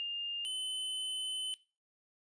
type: tone pair in turn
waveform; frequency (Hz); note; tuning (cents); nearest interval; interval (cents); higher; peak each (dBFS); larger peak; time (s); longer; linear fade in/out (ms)
sine / square; 2813 / 3037; F7 / F#7; +12 / +44; minor second; 132; second; -34 / -36; first; 0-0.45 / 0.45-1.54; second; 0
effects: noise-tail reverb RT60 0.3 s tail -17 dB re dry + resampled to 22050 Hz